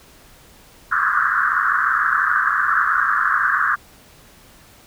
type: band-pass noise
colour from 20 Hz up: white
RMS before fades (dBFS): -18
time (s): 0.91-3.76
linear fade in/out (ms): 20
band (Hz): 1100 to 1700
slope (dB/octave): 96
effects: pink hiss -48 dBFS RMS until 4.86 s